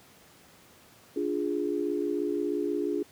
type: chord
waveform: sine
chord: D diminished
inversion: none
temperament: equal with one note detuned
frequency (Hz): 292.6 / 349.2 / 415.3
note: D4 / F4 / Ab4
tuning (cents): -6 / 0 / 0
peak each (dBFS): -31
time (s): 1.16-3.03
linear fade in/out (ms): 5
effects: pink hiss -56 dBFS RMS until 3.11 s + high-pass 100 Hz 12 dB/octave